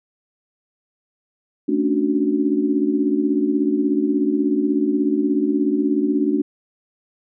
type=chord; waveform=sine; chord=D major seventh; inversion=second; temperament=equal; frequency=220 / 277.2 / 293.7 / 370 Hz; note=A3 / C#4 / D4 / F#4; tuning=0 / 0 / 0 / 0 cents; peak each=-24 / -22 / -19 / -24 dBFS; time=1.68-6.42 s; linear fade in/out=10 ms; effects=none